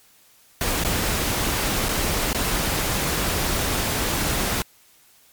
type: noise with dropouts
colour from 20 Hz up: pink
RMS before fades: -23 dBFS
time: 0.61-4.62 s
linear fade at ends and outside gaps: 0 ms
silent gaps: 0.837-0.848 / 1.017-1.02 / 1.885-1.891 / 2.33-2.347 s
effects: white hiss -55 dBFS RMS until 5.32 s + MP3 96 kbps